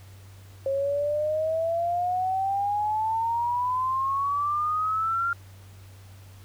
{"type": "exponential sweep", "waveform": "sine", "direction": "up", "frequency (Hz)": [539, 1396.9], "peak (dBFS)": -23, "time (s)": [0.66, 5.33], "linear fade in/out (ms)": 2, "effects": ["added 96 Hz sine -45 dBFS peak until 6.44 s", "pink hiss -55 dBFS RMS until 6.44 s"]}